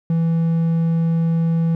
triangle tone, 165.2 Hz, E3, 4 cents sharp, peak -13 dBFS, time 0.1-1.75 s, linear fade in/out 2 ms, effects none

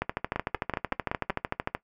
two click trains, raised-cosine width 0.5 ms, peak -12 / -13 dBFS, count 24 / 6, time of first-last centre 0.02-1.749 / 0.36-1.303 s, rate 13.3 / 5.3 Hz, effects noise-tail reverb RT60 0.1 s tail -18 dB re dry

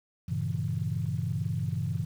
sine chord, G diminished seventh, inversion none, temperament equal, 98 / 116.54 / 138.59 / 164.81 Hz, G2 / Bb2 / Db3 / Fb3, 0 / 0 / 0 / 0 cents, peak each -33 dBFS, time 0.28-2.05 s, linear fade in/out 10 ms, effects tanh soft clip ceiling -18 dBFS + 9-bit

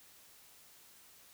silence, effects white hiss -60 dBFS RMS until 1.33 s

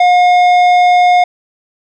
sine tone with tanh clipping, 717 Hz, F5, 45 cents sharp, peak -7 dBFS, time 0-1.24 s, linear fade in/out 5 ms, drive 11 dB, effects none

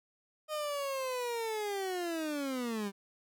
30% pulse linear sweep, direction down, 620 to 193.3 Hz, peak -31 dBFS, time 0.48-2.92 s, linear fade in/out 50 ms, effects none

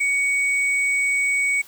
sine tone pair together, 2240 / 8036 Hz, C#7 / B8, +18 / +29 cents, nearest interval octave + minor seventh, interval 2211 cents, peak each -18 / -29 dBFS, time 0-1.62 s, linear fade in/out 10 ms, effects white hiss -47 dBFS RMS until 1.67 s

